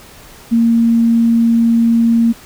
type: tone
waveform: sine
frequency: 231 Hz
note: A#3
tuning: 16 cents flat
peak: -8 dBFS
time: 0.51-2.33 s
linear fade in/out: 20 ms
effects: pink hiss -39 dBFS RMS until 2.45 s